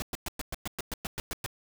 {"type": "noise bursts", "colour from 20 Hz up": "pink", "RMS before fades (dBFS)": -34, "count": 12, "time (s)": [0, 1.462], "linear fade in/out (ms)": 0, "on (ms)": 21, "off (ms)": 110, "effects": []}